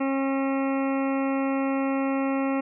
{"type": "harmonic tone", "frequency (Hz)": 271, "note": "C#4", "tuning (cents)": -39, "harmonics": [1, 2, 3, 4, 5, 7, 8, 9, 10], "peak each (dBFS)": [-24, -30, -34, -36, -38, -41, -42, -43, -44], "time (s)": [0, 2.61], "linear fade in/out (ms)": 10, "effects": []}